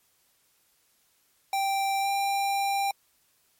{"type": "tone with pitch glide", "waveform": "square", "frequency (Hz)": [784, 793.1], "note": ["G5", "G5"], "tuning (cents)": [0, 20], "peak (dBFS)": -25, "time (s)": [1.53, 2.91], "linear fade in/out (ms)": 2, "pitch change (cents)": 20, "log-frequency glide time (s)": [2.01, 2.08], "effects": ["white hiss -67 dBFS RMS until 3.59 s", "MP3 64 kbps"]}